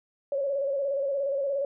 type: tone with vibrato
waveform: sine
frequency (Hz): 554.4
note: C#5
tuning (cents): 0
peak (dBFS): -25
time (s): 0.32-1.65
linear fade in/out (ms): 2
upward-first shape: square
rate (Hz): 17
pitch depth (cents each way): 44
effects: none